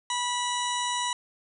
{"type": "harmonic tone", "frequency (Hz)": 978, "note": "B5", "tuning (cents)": -17, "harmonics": [1, 2, 3, 4, 6, 7, 8, 9], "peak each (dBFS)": [-29, -36, -35, -34, -39, -40, -42, -39], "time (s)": [0.1, 1.13], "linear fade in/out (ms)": 2, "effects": []}